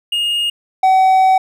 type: tone pair in turn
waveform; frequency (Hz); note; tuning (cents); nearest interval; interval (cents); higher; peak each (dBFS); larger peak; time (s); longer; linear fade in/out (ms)
triangle; 2848 / 757.2; F7 / F#5; +33 / +40; octave + major seventh; 2293; first; -13 / -6; second; 0.12-0.5 / 0.83-1.38; second; 5
effects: none